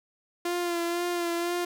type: tone with vibrato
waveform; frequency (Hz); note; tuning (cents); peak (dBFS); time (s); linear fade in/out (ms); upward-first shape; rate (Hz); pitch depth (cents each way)
sawtooth; 345.9; F4; -17; -23; 0.45-1.65; 5; sine; 2; 29
effects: none